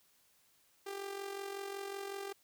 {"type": "tone with amplitude modulation", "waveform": "sawtooth", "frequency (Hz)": 396.2, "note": "G4", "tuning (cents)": 18, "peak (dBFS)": -34, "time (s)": [0.86, 2.33], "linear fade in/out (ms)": 10, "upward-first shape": "sine", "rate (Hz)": 45.4, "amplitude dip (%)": 60, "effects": ["white hiss -70 dBFS RMS until 2.43 s"]}